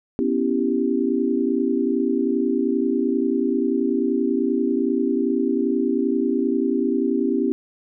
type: chord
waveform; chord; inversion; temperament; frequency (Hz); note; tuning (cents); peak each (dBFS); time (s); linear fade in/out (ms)
sine; C# half-diminished seventh; third; equal; 246.9 / 277.2 / 329.6 / 392; B3 / C#4 / E4 / G4; 0 / 0 / 0 / 0; -23 / -23 / -25 / -24; 0.19-7.52; 0
effects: none